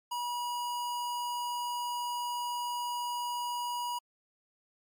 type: tone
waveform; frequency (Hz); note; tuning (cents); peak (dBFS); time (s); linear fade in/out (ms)
square; 967; B5; -37; -33; 0.11-3.99; 10
effects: MP3 96 kbps